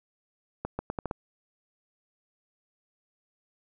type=accelerating click train; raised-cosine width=1 ms; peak=-17 dBFS; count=6; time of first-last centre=0.65-1.112 s; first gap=140 ms; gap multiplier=0.79; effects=none